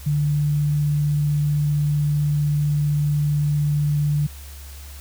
sine tone, 147.4 Hz, D3, 7 cents sharp, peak -17 dBFS, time 0.06-4.27 s, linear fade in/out 10 ms, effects added 70 Hz sine -36 dBFS peak until 5 s + white hiss -44 dBFS RMS until 5 s

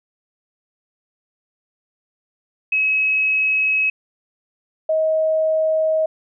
sine tone pair in turn, 2562 / 632.6 Hz, E7 / D#5, -50 / +29 cents, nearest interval 2 octaves, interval 2421 cents, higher first, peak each -15 dBFS, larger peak neither, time 2.72-3.9 / 4.89-6.06 s, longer first, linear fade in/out 5 ms, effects none

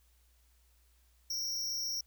square tone with amplitude modulation, 5588 Hz, F8, in tune, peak -30 dBFS, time 1.3-2.01 s, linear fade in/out 5 ms, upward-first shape sine, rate 273 Hz, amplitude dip 95%, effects added 60 Hz sine -65 dBFS peak until 2.06 s + white hiss -72 dBFS RMS until 2.06 s

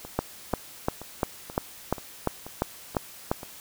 two click trains, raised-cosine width 1 ms, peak -24 / -9 dBFS, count 8 / 10, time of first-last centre 0.05-3.432 / 0.19-3.315 s, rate 2.07 / 2.88 Hz, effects white hiss -46 dBFS RMS until 3.6 s

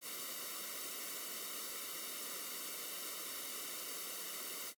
white noise with comb filter, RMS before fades -44 dBFS, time 0.01-4.74 s, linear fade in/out 50 ms, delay 1.2 ms, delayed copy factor -0.75, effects high-pass 200 Hz 12 dB/octave + AAC 64 kbps

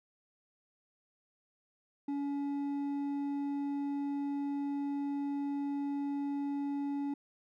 sine tone with hard clipping, 283 Hz, C#4, 36 cents sharp, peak -34 dBFS, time 2.08-7.14 s, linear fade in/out 5 ms, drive 5 dB, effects none

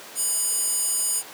square tone with high-pass filter, 986 Hz, B5, 3 cents flat, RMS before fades -24 dBFS, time 0.15-1.23 s, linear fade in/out 50 ms, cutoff 8300 Hz, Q 3.5, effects pink hiss -40 dBFS RMS until 1.33 s + high-pass 400 Hz 12 dB/octave

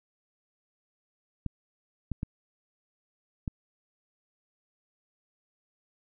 clicks, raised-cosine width 5 ms, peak -19 dBFS, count 4, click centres 1.463 / 2.117 / 2.231 / 3.478 s, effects none

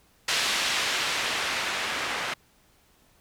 blue noise with low-pass filter sweep, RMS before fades -28 dBFS, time 0.28-2.34 s, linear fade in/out 5 ms, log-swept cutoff 3500 to 1800 Hz, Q 0.76, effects pink hiss -62 dBFS RMS until 3.2 s

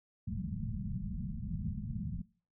white low-pass noise, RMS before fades -38 dBFS, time 0.27-2.22 s, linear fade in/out 10 ms, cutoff 220 Hz, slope 96 dB/octave, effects noise-tail reverb RT60 0.4 s tail -21 dB re dry

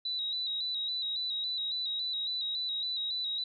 sine tone with vibrato, 3895 Hz, B7, 25 cents flat, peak -31 dBFS, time 0.05-3.44 s, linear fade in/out 5 ms, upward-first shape square, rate 3.6 Hz, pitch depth 38 cents each way, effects none

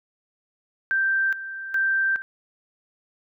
sine tone with tremolo, 1568 Hz, G6, in tune, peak -19 dBFS, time 0.91-2.22 s, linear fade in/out 0 ms, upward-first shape square, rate 1.2 Hz, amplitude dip 75%, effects none

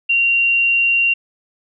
sine tone, 2760 Hz, F7, 21 cents flat, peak -12 dBFS, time 0.09-1.14 s, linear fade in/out 10 ms, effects none

